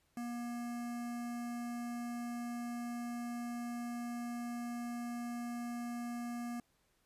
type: tone with notch filter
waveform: square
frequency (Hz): 238.9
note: A#3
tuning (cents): +43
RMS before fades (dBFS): -41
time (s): 0.17-6.6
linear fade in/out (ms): 2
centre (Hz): 3600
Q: 1.1
effects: pink hiss -75 dBFS RMS until 7.05 s + resampled to 32000 Hz